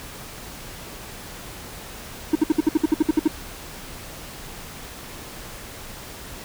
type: tone bursts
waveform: triangle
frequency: 311.1 Hz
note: D#4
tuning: in tune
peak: -11 dBFS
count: 12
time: 2.33-3.278 s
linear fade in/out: 5 ms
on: 24 ms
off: 60 ms
effects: pink hiss -38 dBFS RMS until 6.44 s